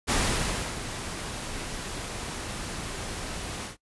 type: noise with ADSR envelope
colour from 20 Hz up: pink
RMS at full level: -24 dBFS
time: 0.07-3.77 s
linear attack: 31 ms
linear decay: 650 ms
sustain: -11 dB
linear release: 120 ms
effects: noise-tail reverb RT60 0.1 s tail -20 dB re dry + resampled to 24000 Hz